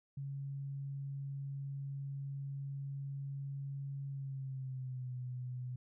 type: tone with pitch glide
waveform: sine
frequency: 138.59 to 125.63 Hz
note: C#3 to B2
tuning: 0 to +30 cents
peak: -39 dBFS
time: 0.17-5.76 s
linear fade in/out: 5 ms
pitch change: -170 cents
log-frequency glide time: 4.08-5.14 s
effects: none